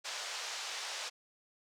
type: band-pass noise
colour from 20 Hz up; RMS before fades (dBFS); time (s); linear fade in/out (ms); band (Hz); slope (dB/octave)
white; -41; 0.04-1.1; 20; 530 to 6400; 24
effects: none